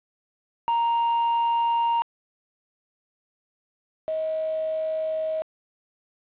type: tone pair in turn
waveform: triangle / sine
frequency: 932.3 / 633.1 Hz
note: A#5 / D#5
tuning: 0 / +30 cents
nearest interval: perfect fifth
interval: 670 cents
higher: first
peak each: -18 / -24 dBFS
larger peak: first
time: 0.68-2.02 / 4.08-5.42 s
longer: neither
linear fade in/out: 0 ms
effects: resampled to 8000 Hz + 8-bit